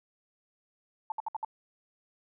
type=tone bursts; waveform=sine; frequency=879 Hz; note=A5; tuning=2 cents flat; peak=-30 dBFS; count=5; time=1.1-1.448 s; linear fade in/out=2 ms; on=20 ms; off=62 ms; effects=none